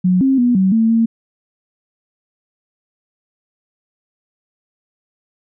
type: tone with pitch steps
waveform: sine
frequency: 182.5 / 267.4 / 243.7 / 189.6 / 224.5 / 227.6 Hz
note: F#3 / C4 / B3 / F#3 / A3 / A#3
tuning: -24 / +38 / -23 / +43 / +35 / -41 cents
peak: -10 dBFS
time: 0.04-1.06 s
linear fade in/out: 10 ms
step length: 170 ms
effects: none